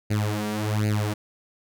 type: tone with flanger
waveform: sawtooth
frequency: 105.9 Hz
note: G#2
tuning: 34 cents sharp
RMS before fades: -25 dBFS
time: 0.1-1.14 s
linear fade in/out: 10 ms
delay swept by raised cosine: 0.44 to 4.34 ms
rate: 1.3 Hz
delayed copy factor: +0.95
effects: none